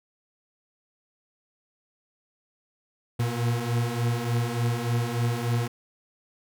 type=beating tone pair; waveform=40% pulse; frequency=116.54 / 119.94 Hz; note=A#2 / A#2; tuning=0 / +50 cents; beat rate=3.4 Hz; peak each=-28 / -25 dBFS; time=3.19-5.68 s; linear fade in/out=10 ms; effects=none